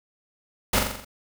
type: noise with echo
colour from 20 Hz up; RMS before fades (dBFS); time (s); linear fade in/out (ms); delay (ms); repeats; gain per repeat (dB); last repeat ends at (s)
pink; -21; 0.73-0.79; 5; 43; 6; -4; 1.048
effects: none